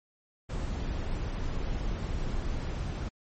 brown noise, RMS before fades -32 dBFS, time 0.49-3.09 s, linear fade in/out 10 ms, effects MP3 32 kbps

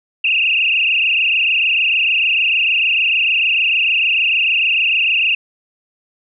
sine tone with frequency modulation, 2663 Hz, E7, 17 cents sharp, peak -12 dBFS, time 0.24-5.35 s, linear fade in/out 5 ms, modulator 26.7 Hz, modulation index 6.1, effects none

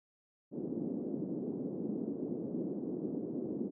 pink band-pass noise, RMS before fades -38 dBFS, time 0.51-3.71 s, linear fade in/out 50 ms, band 210 to 380 Hz, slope 24 dB/octave, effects none

